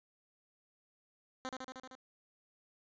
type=tone with echo; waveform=10% pulse; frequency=259.1 Hz; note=C4; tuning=17 cents flat; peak=-30 dBFS; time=1.45-1.49 s; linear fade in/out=0 ms; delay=77 ms; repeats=6; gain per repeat=-2 dB; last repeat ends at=1.952 s; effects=resampled to 16000 Hz